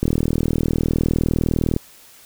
click train, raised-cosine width 3 ms, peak -5 dBFS, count 70, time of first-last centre 0.03-1.764 s, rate 39.8 Hz, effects white hiss -47 dBFS RMS until 2.25 s

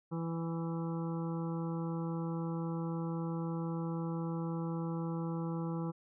harmonic tone with a mistuned harmonic, 165.8 Hz, E3, 10 cents sharp, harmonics 1 / 2 / 3 / 5 / 6 / 7 / 8, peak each -35 / -41 / -45 / -49 / -51 / -52 / -53 dBFS, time 0.11-5.92 s, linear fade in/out 20 ms, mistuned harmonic 7, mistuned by -16 cents, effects none

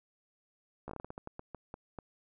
slowing click train, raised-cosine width 1 ms, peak -28 dBFS, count 14, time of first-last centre 0.88-1.987 s, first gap 14 ms, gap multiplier 1.27, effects none

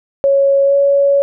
sine tone with pitch glide, 553 to 560.4 Hz, C#5 to C#5, -4 to +19 cents, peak -8 dBFS, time 0.24-1.22 s, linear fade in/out 0 ms, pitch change +23 cents, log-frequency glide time 0.64-0.75 s, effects none

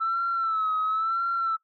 sine tone with vibrato, 1318.5 Hz, E6, in tune, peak -22 dBFS, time 0-1.57 s, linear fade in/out 20 ms, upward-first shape sine, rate 0.97 Hz, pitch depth 66 cents each way, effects noise-tail reverb RT60 0.1 s tail -18 dB re dry + tanh soft clip ceiling -19 dBFS

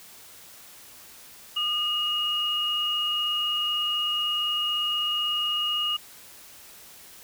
sine tone pair together, 1218 / 2871 Hz, D#6 / F7, -37 / +47 cents, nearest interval octave + minor third, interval 1484 cents, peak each -33 / -24 dBFS, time 1.56-5.97 s, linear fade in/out 10 ms, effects white hiss -48 dBFS RMS until 7.23 s

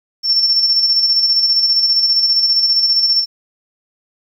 sine tone with tremolo, 5410 Hz, E8, 44 cents sharp, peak -9 dBFS, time 0.23-3.26 s, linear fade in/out 50 ms, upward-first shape square, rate 15 Hz, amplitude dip 40%, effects 8-bit

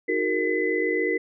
sine tone cluster, 314.8 / 370.2 / 415.9 / 464.2 / 2016 Hz, D#4 / F#4 / G#4 / A#4 / B6, +20 / +1 / +2 / -7 / +35 cents, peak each -29 / -27 / -35 / -26 / -27 dBFS, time 0.08-1.18 s, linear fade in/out 10 ms, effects none

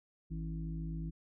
harmonic tone, 54 Hz, A1, 32 cents flat, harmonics 1 / 3 / 5 / 6, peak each -40 / -39 / -50 / -51 dBFS, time 0.3-1.11 s, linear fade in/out 20 ms, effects none

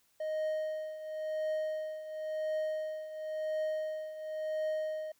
triangle tone with tremolo, 622.3 Hz, D#5, in tune, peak -28 dBFS, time 0.2-5.12 s, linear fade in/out 5 ms, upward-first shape triangle, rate 0.95 Hz, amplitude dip 75%, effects white hiss -71 dBFS RMS until 5.19 s

